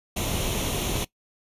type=noise with comb filter; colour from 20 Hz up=pink; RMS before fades=-27 dBFS; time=0.16-1.05 s; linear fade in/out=10 ms; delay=0.31 ms; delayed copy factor=+0.6; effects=noise-tail reverb RT60 0.1 s tail -20 dB re dry + resampled to 32000 Hz